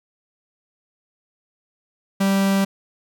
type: tone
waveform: 45% pulse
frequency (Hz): 195.4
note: G3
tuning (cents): -5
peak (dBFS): -16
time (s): 2.2-2.65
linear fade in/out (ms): 10
effects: none